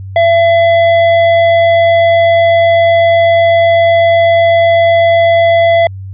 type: tone with tanh clipping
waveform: sine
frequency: 673 Hz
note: E5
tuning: 36 cents sharp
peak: -7 dBFS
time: 0.16-5.87 s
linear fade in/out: 2 ms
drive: 13 dB
effects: added 96 Hz sine -22 dBFS peak until 6.13 s + resampled to 8000 Hz